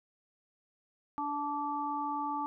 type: harmonic tone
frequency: 290.8 Hz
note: D4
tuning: 17 cents flat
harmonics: 1 / 3 / 4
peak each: -39 / -34 / -37 dBFS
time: 1.18-2.46 s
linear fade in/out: 0 ms
effects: none